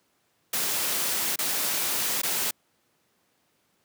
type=noise with dropouts; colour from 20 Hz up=white; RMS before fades=-27 dBFS; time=0.53-2.51 s; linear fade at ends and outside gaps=5 ms; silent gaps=1.36-1.388 / 2.218-2.232 s; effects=pink hiss -69 dBFS RMS until 3.84 s + high-pass 150 Hz 12 dB/octave